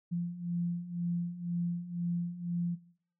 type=beating tone pair; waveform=sine; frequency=171.8 / 173.8 Hz; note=F3 / F3; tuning=-28 / -8 cents; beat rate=2 Hz; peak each=-38 / -33 dBFS; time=0.11-2.76 s; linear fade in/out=20 ms; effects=noise-tail reverb RT60 0.6 s tail -19 dB re dry